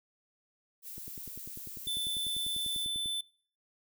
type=noise; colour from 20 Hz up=violet; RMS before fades=-44 dBFS; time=0.82-2.88 s; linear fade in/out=50 ms
type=click train; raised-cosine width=3 ms; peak=-35 dBFS; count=22; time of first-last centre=0.98-3.059 s; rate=10.1 Hz
type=tone; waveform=square; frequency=3520 Hz; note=A7; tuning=in tune; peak=-32 dBFS; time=1.87-3.21 s; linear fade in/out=5 ms
effects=noise-tail reverb RT60 0.5 s tail -25 dB re dry